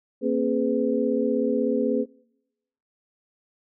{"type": "tone cluster", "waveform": "sine", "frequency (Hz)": [233.3, 269.6, 418.7, 503], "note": ["A#3", "C#4", "G#4", "B4"], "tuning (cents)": [2, -48, 14, 32], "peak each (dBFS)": -26, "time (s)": [0.21, 2.06], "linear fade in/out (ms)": 50, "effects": ["noise-tail reverb RT60 0.9 s tail -26 dB re dry"]}